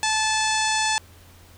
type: harmonic tone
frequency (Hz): 871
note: A5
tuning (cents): -18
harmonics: 1 / 2 / 3 / 4 / 5 / 6 / 7 / 8 / 9 / 10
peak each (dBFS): -24 / -27 / -29 / -30 / -31 / -32 / -32 / -33 / -34 / -34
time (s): 0.03-0.98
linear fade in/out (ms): 0
effects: added 87 Hz sine -49 dBFS peak until 1.57 s + pink hiss -52 dBFS RMS until 1.57 s